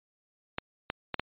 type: clicks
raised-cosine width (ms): 0.3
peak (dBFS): -14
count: 4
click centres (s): 0.584 / 0.901 / 1.143 / 1.196
effects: resampled to 8000 Hz